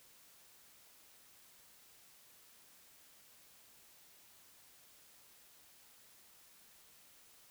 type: silence
effects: white hiss -63 dBFS RMS until 7.5 s